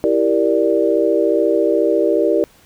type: chord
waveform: sine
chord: E half-diminished seventh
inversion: none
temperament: equal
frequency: 329.6 / 392 / 466.2 / 587.3 Hz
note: E4 / G4 / Bb4 / D5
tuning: 0 / 0 / 0 / 0 cents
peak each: -18 dBFS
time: 0.04-2.44 s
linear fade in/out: 0 ms
effects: pink hiss -50 dBFS RMS until 2.65 s